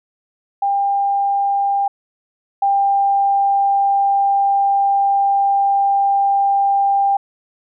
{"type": "tone pair in turn", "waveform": "sine", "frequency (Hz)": [798, 794.6], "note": ["G5", "G5"], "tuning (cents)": [31, 23], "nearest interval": "unison", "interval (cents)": 8, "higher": "first", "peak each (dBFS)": [-14, -12], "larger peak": "second", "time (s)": [[0.62, 1.88], [2.62, 7.17]], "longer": "second", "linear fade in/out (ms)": 5, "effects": []}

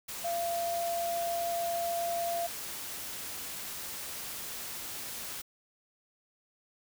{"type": "tone in noise", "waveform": "sine", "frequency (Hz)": 685, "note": "F5", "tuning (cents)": -34, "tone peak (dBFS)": -30, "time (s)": [0.24, 2.47], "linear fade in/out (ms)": 10, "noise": "white", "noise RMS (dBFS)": -40, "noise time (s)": [0.08, 5.42], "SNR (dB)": 7, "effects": []}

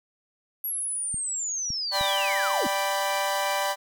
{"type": "linear sweep", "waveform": "sine", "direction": "down", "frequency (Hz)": [11610, 187.2], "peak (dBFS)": -27, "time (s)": [0.64, 2.67], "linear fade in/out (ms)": 2}
{"type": "clicks", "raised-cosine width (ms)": 5, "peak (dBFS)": -25, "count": 3, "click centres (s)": [1.143, 1.704, 2.011]}
{"type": "chord", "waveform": "sawtooth", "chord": "G major", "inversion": "second", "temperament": "equal", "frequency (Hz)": [587.3, 784, 987.8], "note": ["D5", "G5", "B5"], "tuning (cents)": [0, 0, 0], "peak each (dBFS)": -25, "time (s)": [1.91, 3.76], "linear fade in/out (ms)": 50}
{"effects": []}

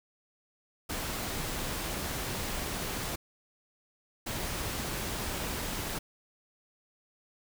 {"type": "noise bursts at uneven times", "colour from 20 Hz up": "pink", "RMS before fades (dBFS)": -35, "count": 2, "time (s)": [[0.89, 3.16], [4.26, 5.99]], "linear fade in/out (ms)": 10, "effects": []}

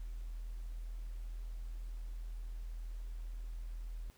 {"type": "tone", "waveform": "sine", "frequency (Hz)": 41.02, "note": "E1", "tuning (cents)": -8, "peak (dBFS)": -40, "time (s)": [0, 4.1], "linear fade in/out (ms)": 0, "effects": ["pink hiss -66 dBFS RMS until 4.17 s"]}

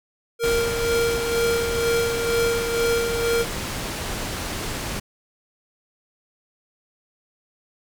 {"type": "tone with tremolo", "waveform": "square", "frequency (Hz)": 466.2, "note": "A#4", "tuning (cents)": 0, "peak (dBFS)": -19, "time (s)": [0.39, 3.46], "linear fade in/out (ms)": 50, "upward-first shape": "sine", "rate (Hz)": 2.1, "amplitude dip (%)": 50}
{"type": "low-pass noise", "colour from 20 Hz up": "pink", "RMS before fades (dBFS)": -29, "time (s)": [0.43, 5], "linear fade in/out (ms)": 10, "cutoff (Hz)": 11000, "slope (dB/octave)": 12}
{"effects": []}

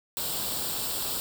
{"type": "noise with comb filter", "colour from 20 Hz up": "white", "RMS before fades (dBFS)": -31, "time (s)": [0.17, 1.2], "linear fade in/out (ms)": 0, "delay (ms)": 0.24, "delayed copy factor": 0.65, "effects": []}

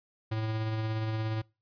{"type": "tone with tremolo", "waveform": "square", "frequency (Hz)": 110, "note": "A2", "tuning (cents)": 0, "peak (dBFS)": -29, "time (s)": [0.31, 1.42], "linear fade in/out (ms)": 10, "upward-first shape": "triangle", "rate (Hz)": 17, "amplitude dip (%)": 30, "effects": ["noise-tail reverb RT60 0.3 s tail -25 dB re dry", "resampled to 11025 Hz"]}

